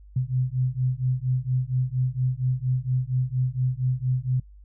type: beating tone pair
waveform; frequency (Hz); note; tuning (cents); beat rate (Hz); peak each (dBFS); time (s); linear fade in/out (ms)
sine; 125.8 / 130.1; B2 / C3; +32 / -9; 4.3; -25; 0.16-4.4; 5
effects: noise-tail reverb RT60 0.1 s tail -24 dB re dry + added 50 Hz sine -45 dBFS peak until 4.64 s